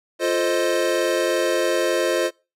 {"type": "chord", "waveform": "square", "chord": "F dominant seventh", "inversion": "none", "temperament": "equal", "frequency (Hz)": [349.2, 440, 523.3, 622.3], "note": ["F4", "A4", "C5", "Eb5"], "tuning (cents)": [0, 0, 0, 0], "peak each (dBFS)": [-24, -28, -24, -25], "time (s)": [0.19, 2.31], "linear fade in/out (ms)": 50, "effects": ["noise-tail reverb RT60 0.3 s tail -25 dB re dry", "low-pass 12000 Hz 12 dB/octave"]}